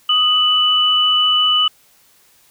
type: tone pair together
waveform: sine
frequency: 1244.5 / 2975 Hz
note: D#6 / F#7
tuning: 0 / +9 cents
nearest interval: octave + minor third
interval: 1509 cents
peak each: -19 / -12 dBFS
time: 0.09-1.68 s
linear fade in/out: 5 ms
effects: white hiss -53 dBFS RMS until 2.5 s